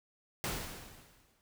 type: noise with exponential decay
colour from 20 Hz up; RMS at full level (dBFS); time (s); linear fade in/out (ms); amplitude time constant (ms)
pink; -34; 0.44-1.41; 0; 210
effects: none